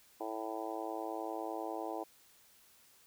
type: harmonic tone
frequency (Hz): 110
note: A2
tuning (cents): 0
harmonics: 3 / 4 / 5 / 6 / 7 / 8 / 9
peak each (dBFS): -43 / -45 / -46 / -45 / -43 / -48 / -49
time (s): 0.2-2.04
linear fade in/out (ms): 10
effects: white hiss -64 dBFS RMS until 3.06 s